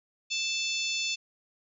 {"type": "harmonic tone", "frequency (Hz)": 880, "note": "A5", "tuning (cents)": 0, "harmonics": [3, 4, 5, 6, 7, 8], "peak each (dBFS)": [-32, -34, -36, -38, -39, -40], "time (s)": [0.3, 1.16], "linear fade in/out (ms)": 20, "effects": []}